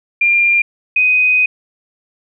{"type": "tone pair in turn", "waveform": "sine", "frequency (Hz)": [2395, 2502], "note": ["D7", "D#7"], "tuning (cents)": [33, 9], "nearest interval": "minor second", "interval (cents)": 76, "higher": "second", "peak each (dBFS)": -9, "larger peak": "neither", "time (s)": [[0.21, 0.62], [0.96, 1.46]], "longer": "second", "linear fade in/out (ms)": 5, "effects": []}